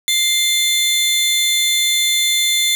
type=tone pair together; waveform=sawtooth; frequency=2093 / 3520 Hz; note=C7 / A7; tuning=0 / 0 cents; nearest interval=major sixth; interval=900 cents; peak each=-16 / -12 dBFS; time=0.08-2.75 s; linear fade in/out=0 ms; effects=none

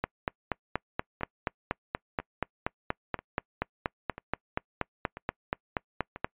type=two click trains; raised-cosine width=0.5 ms; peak=-24 / -12 dBFS; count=6 / 27; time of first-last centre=1.21-6.16 / 0.04-6.245 s; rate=1.01 / 4.19 Hz; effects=noise-tail reverb RT60 0.1 s tail -26 dB re dry + resampled to 8000 Hz

